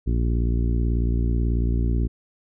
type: harmonic tone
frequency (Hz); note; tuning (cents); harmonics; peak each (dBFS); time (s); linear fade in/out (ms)
58.27; A#1; 0; 1 / 2 / 3 / 4 / 5 / 6 / 7; -20 / -26 / -34 / -31 / -34 / -36 / -40; 0.06-2.08; 20
effects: none